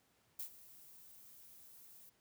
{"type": "noise with ADSR envelope", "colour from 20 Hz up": "violet", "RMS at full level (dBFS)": -42, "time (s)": [0.39, 2.1], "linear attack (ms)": 8, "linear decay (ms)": 91, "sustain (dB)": -17, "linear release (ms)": 12, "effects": ["pink hiss -74 dBFS RMS until 2.2 s", "high-pass 80 Hz 12 dB/octave"]}